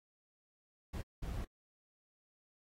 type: noise bursts at uneven times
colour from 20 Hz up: brown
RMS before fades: -40 dBFS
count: 2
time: 0.93-1.02 / 1.22-1.45 s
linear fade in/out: 10 ms
effects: AAC 48 kbps